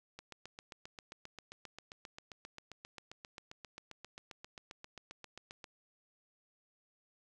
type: click train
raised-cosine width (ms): 0.2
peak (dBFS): -30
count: 42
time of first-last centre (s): 0.19-5.642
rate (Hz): 7.52
effects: none